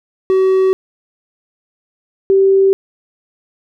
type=tone pair in turn; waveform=triangle / sine; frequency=378.8 / 387.9 Hz; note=F#4 / G4; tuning=+41 / -18 cents; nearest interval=unison; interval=41 cents; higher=second; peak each=-7 dBFS; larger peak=neither; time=0.3-0.73 / 2.3-2.73 s; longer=neither; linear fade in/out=0 ms; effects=none